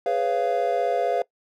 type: chord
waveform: triangle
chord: C# dominant seventh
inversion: second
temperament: just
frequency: 415.8 / 498.9 / 554.4 / 693 Hz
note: G#4 / B4 / C#5 / E#5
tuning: +2 / +17 / 0 / -14 cents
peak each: -27 / -24 / -26 / -22 dBFS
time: 0.06-1.22 s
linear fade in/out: 2 ms
effects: noise-tail reverb RT60 0.1 s tail -21 dB re dry

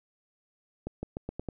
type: accelerating click train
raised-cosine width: 2 ms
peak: -21 dBFS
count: 6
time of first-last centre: 0.87-1.487 s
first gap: 160 ms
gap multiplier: 0.87
effects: none

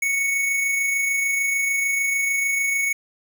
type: tone with amplitude modulation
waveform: square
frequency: 2219 Hz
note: C#7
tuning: 1 cent sharp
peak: -19 dBFS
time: 0.02-2.93 s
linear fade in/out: 5 ms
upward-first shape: sine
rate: 26.7 Hz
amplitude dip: 30%
effects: 8-bit

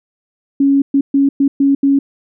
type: tone bursts at uneven times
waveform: sine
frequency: 277.2 Hz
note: C#4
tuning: in tune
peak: -8 dBFS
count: 6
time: 0.6-0.82 / 0.94-1.01 / 1.14-1.29 / 1.4-1.48 / 1.6-1.75 / 1.83-1.99 s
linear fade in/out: 5 ms
effects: none

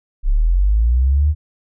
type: linear sweep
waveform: sine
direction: up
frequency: 31.7 to 77.78 Hz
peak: -11 dBFS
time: 0.23-1.35 s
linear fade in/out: 50 ms
effects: none

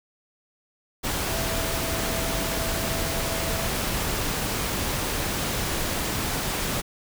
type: tone in noise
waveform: sine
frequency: 659.3 Hz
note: E5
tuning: in tune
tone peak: -34 dBFS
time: 1.27-3.7 s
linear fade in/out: 20 ms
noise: pink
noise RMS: -27 dBFS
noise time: 1.03-6.82 s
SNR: -10 dB
effects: none

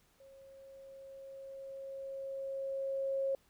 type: tone with level ramp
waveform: sine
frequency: 542 Hz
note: C#5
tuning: 39 cents flat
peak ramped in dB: -55 to -30 dBFS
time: 0.2-3.35 s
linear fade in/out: 2 ms
effects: pink hiss -70 dBFS RMS until 3.49 s

